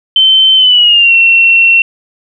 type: tone with pitch glide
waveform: sine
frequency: 3085 to 2717 Hz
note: G7 to F7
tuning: -28 to -48 cents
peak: -3 dBFS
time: 0.16-1.82 s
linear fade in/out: 2 ms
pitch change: -220 cents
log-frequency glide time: 0.56-1.14 s
effects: none